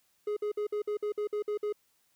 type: tone bursts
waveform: triangle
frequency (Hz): 418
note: G#4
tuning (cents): +11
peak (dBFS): -27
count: 10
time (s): 0.27-1.726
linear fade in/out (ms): 5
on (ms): 97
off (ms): 54
effects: white hiss -71 dBFS RMS until 2.15 s